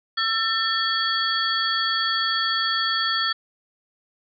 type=tone cluster; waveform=sine; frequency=1339 / 1790 / 3332 / 4493 Hz; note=E6 / A6 / G#7 / C#8; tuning=+27 / +29 / +5 / +23 cents; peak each=-26 dBFS; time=0.17-3.33 s; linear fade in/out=10 ms; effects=none